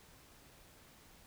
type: silence
effects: pink hiss -61 dBFS RMS until 1.26 s

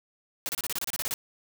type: noise bursts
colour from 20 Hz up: white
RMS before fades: -31 dBFS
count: 12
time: 0.46-1.139 s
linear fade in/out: 0 ms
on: 30 ms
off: 29 ms
effects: none

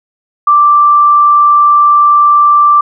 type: tone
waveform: sine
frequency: 1174.7 Hz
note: D6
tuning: in tune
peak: -3 dBFS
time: 0.47-2.81 s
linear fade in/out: 5 ms
effects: none

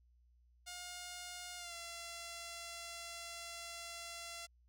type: tone with pitch glide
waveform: 5% pulse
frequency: 713 to 681.2 Hz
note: F5 to F5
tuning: +36 to -43 cents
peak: -34 dBFS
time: 0.66-4.47 s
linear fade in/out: 20 ms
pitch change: -79 cents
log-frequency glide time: 1.57-1.74 s
effects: added 60 Hz sine -66 dBFS peak until 4.68 s

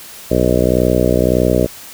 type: harmonic tone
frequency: 61.74 Hz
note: B1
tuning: in tune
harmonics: 1 / 2 / 3 / 4 / 5 / 6 / 7 / 8 / 9 / 10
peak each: -20 / -20 / -20 / -20 / -20 / -20 / -20 / -20 / -20 / -20 dBFS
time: 0.3-1.67 s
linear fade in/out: 20 ms
effects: white hiss -35 dBFS RMS until 1.93 s

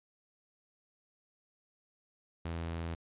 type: tone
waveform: sawtooth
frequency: 83.2 Hz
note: E2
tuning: 17 cents sharp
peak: -32 dBFS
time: 2.45-2.95 s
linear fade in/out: 5 ms
effects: resampled to 8000 Hz

